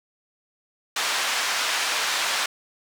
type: band-pass noise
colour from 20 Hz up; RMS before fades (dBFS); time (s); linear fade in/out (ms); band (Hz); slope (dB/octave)
pink; -25; 0.96-2.46; 5; 1100 to 6700; 12
effects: none